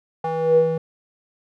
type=tone with band-pass filter sweep; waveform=square; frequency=162.2 Hz; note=E3; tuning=28 cents flat; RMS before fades=-19 dBFS; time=0.24-0.78 s; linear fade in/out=5 ms; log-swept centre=720 to 370 Hz; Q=8.3; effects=none